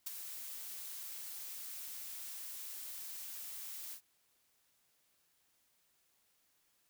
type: noise with ADSR envelope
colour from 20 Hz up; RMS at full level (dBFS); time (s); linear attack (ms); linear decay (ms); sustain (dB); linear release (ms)
blue; -38; 0.06-4.01; 10; 16; -8; 85
effects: white hiss -75 dBFS RMS until 6.89 s